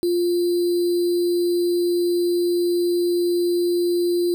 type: tone with sample-and-hold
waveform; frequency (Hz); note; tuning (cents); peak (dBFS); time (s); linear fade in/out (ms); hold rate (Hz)
sine; 349.2; F4; 0; -17; 0.03-4.34; 0; 4410
effects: none